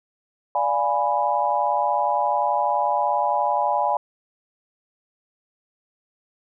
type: chord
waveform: sine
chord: D diminished seventh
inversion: none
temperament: equal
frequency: 587.3 / 698.5 / 830.6 / 987.8 Hz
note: D5 / F5 / Ab5 / Cb6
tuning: 0 / 0 / 0 / 0 cents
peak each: -26 / -26 / -22 / -24 dBFS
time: 0.55-3.97 s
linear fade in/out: 2 ms
effects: none